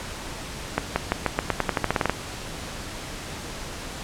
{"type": "accelerating click train", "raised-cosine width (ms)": 0.5, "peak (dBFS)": -5, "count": 15, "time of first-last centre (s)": [0.78, 2.096], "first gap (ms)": 180, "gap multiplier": 0.89, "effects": ["pink hiss -35 dBFS RMS until 4.03 s", "low-pass 9000 Hz 12 dB/octave"]}